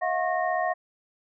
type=tone cluster; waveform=sine; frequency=644 / 719 / 1087 / 1851 Hz; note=E5 / F#5 / C#6 / A#6; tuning=-41 / -50 / -34 / -13 cents; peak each=-29 / -26 / -32 / -32 dBFS; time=0.01-0.74 s; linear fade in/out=20 ms; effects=none